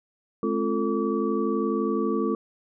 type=tone cluster; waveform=sine; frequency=213.8 / 265.7 / 345.8 / 444.3 / 1148 Hz; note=A3 / C4 / F4 / A4 / D6; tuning=-49 / +27 / -17 / +17 / -40 cents; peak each=-28 / -29 / -28 / -28 / -33 dBFS; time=0.43-2.35 s; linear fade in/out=2 ms; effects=none